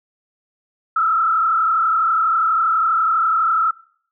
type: tone with frequency modulation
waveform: sine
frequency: 1316 Hz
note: E6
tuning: 3 cents flat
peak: -14 dBFS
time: 0.96-3.71 s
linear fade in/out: 5 ms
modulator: 32.2 Hz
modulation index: 1.6
effects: noise-tail reverb RT60 0.6 s tail -24 dB re dry